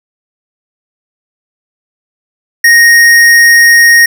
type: tone with tanh clipping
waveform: sine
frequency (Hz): 1864.7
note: A#6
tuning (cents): 0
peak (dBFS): -3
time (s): 2.64-4.06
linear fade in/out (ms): 5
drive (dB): 18
effects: none